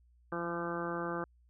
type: harmonic tone with a mistuned harmonic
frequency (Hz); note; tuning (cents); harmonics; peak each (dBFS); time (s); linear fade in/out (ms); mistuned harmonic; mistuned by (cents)
170.9; F3; -37; 1 / 2 / 3 / 4 / 5 / 6 / 7 / 8 / 9; -42 / -39 / -41 / -46 / -45 / -47 / -41 / -47 / -44; 0.32-1.24; 2; 1; +22
effects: added 60 Hz sine -62 dBFS peak until 1.49 s